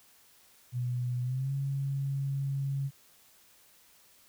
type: tone with pitch glide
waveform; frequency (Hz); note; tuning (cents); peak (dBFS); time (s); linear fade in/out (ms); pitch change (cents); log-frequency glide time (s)
sine; 123.47 to 137.79; B2 to C#3; 0 to -10; -29; 0.72-2.91; 50; +190; 1.22-1.52
effects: white hiss -61 dBFS RMS until 4.28 s